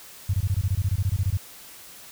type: tone bursts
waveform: sine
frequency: 95.5 Hz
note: G2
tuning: 45 cents flat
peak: -19 dBFS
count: 16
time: 0.29-1.372 s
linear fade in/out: 5 ms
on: 47 ms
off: 22 ms
effects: white hiss -45 dBFS RMS until 2.11 s